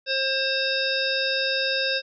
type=harmonic tone with a mistuned harmonic; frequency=533 Hz; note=C5; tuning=32 cents sharp; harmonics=1 / 3 / 5 / 7 / 9 / 10; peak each=-28 / -28 / -30 / -28 / -31 / -31 dBFS; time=0.06-2.02 s; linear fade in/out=50 ms; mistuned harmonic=10; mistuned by=-15 cents; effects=none